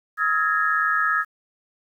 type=tone cluster; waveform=sine; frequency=1271 / 1368 / 1667 / 1823 Hz; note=D#6 / F6 / G#6 / A#6; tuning=+36 / -36 / +6 / -39 cents; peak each=-22 / -28 / -22 / -29 dBFS; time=0.17-1.25 s; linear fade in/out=50 ms; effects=9-bit